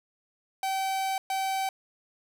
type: tone bursts at uneven times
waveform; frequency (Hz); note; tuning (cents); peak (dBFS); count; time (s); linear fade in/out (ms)
45% pulse; 770; G5; -31; -27; 2; 0.63-1.18 / 1.3-1.69; 2
effects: none